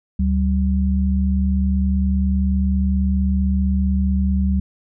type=tone pair together; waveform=sine; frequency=72.23 / 192.4 Hz; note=D2 / G3; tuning=-28 / -32 cents; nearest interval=octave + perfect fourth; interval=1696 cents; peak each=-17 / -19 dBFS; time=0.19-4.6 s; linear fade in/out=5 ms; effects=none